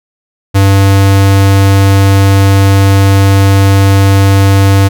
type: tone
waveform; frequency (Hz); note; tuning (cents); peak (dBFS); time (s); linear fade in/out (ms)
square; 98; G2; 0; -4; 0.54-4.89; 20
effects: none